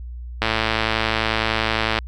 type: click train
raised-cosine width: 0.3 ms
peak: -3 dBFS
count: 175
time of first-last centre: 0.42-1.988 s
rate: 111 Hz
effects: added 60 Hz sine -30 dBFS peak until 2.07 s